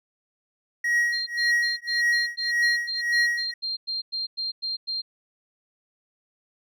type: tone with tremolo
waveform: triangle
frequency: 1900 Hz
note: A#6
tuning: 33 cents sharp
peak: -16 dBFS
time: 0.84-3.54 s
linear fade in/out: 5 ms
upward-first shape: triangle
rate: 1.8 Hz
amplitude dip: 100%
type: tone bursts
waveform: sine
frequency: 4186 Hz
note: C8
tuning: in tune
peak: -26 dBFS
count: 16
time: 1.12-5.02 s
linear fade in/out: 20 ms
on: 150 ms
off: 100 ms
effects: none